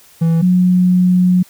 triangle / sine tone pair in turn, 164.81 / 181.29 Hz, E3 / F#3, 0 / -35 cents, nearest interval major second, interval 165 cents, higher second, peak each -8 dBFS, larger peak neither, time 0.21-0.42 / 0.42-1.43 s, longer second, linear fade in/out 10 ms, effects white hiss -46 dBFS RMS until 1.49 s

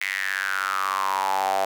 sawtooth tone with high-pass filter sweep, 96.3 Hz, G2, 30 cents flat, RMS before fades -25 dBFS, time 0.01-1.65 s, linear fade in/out 5 ms, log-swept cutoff 2100 to 690 Hz, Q 7.3, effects none

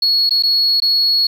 sine tone with dropouts, 4347 Hz, C#8, 35 cents flat, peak -10 dBFS, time 0.02-1.27 s, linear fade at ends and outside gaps 5 ms, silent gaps 0.294-0.307 / 0.425-0.434 / 0.802-0.82 s, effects tanh soft clip ceiling -8 dBFS + 8-bit

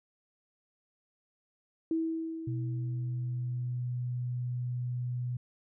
sine tone with exponential decay, 324.9 Hz, E4, 25 cents flat, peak -26 dBFS, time 1.91-3.8 s, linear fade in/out 2 ms, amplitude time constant 410 ms
sine tone, 123.47 Hz, B2, in tune, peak -31 dBFS, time 2.47-5.37 s, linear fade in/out 5 ms
effects none

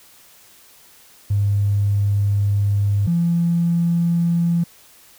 triangle tone pair in turn, 101.3 / 170.37 Hz, G#2 / F3, -43 / -43 cents, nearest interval major sixth, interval 900 cents, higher second, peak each -11 / -11 dBFS, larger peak neither, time 1.3-3.07 / 3.07-4.64 s, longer first, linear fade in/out 10 ms, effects tanh soft clip ceiling -13 dBFS + white hiss -49 dBFS RMS until 5.18 s

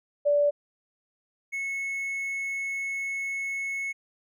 sine / triangle tone pair in turn, 581 / 2194 Hz, D5 / C#7, -19 / -18 cents, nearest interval octave + major seventh, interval 2301 cents, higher second, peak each -19 / -27 dBFS, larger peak first, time 0.25-0.51 / 1.52-3.93 s, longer second, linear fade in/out 20 ms, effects none

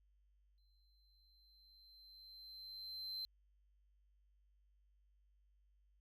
triangle tone with exponential growth, 4099 Hz, C8, 36 cents flat, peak -40 dBFS, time 0.58-3.25 s, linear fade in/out 0 ms, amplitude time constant 580 ms, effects added 50 Hz sine -70 dBFS peak until 6 s

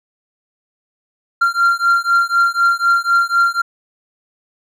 triangle beating tone pair, 1381 / 1385 Hz, F6 / F6, -20 / -15 cents, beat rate 4 Hz, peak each -13 dBFS, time 1.41-3.62 s, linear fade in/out 10 ms, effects none

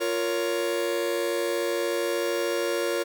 45% pulse chord, Bb minor, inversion second, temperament just, 349.6 / 466.2 / 559.4 Hz, F4 / Bb4 / Db5, +2 / 0 / +16 cents, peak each -29 dBFS, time 0-3.04 s, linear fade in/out 20 ms, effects none

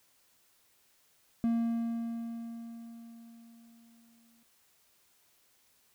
triangle tone with exponential decay, 231.2 Hz, A#3, 14 cents flat, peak -23 dBFS, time 1.44-4.43 s, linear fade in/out 0 ms, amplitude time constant 650 ms, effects white hiss -68 dBFS RMS until 5.94 s

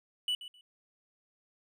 triangle tone with echo, 2961 Hz, F#7, 1 cent sharp, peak -27 dBFS, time 0.28-0.35 s, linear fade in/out 2 ms, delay 130 ms, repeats 2, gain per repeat -14 dB, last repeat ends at 0.61 s, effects none

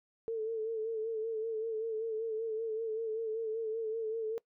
sine tone with vibrato, 445.2 Hz, A4, 20 cents sharp, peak -32 dBFS, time 0.28-4.38 s, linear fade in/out 0 ms, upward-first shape sine, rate 5.2 Hz, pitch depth 48 cents each way, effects noise-tail reverb RT60 0.1 s tail -22 dB re dry

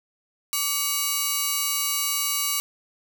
5% pulse ring-modulated tone, 1700 Hz, G#6, 40 cents sharp, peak -9 dBFS, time 0.53-2.6 s, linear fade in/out 0 ms, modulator 539 Hz, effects none

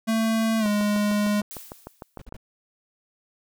square tone with pitch glide, 223.6 to 207.4 Hz, A3 to G#3, +28 to -2 cents, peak -21 dBFS, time 0.07-1.42 s, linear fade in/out 20 ms, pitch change -130 cents, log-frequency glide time 0.59-0.67 s
click train, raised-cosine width 1 ms, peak -22 dBFS, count 12, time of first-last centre 0.66-2.324 s, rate 6.61 Hz
blue noise with exponential decay, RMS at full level -37 dBFS, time 1.51-2.25 s, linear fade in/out 0 ms, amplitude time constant 160 ms
brown noise bursts, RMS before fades -40 dBFS, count 3, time 2.19-2.367 s, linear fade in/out 2 ms, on 27 ms, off 48 ms
effects none

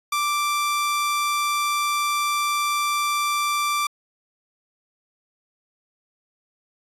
sawtooth tone, 1174.7 Hz, D6, in tune, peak -17 dBFS, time 0.12-3.87 s, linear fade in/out 5 ms, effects resampled to 32000 Hz

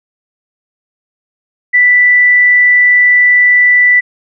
sine tone, 1975.5 Hz, B6, in tune, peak -4 dBFS, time 1.73-4.01 s, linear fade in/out 20 ms, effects none

